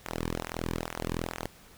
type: tone with flanger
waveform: sawtooth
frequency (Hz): 41.62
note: E1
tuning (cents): +17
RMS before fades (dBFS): -35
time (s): 0.05-1.47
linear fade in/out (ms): 10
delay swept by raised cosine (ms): 0.21 to 1.51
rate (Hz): 2.3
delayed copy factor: -0.95
effects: pink hiss -55 dBFS RMS until 1.77 s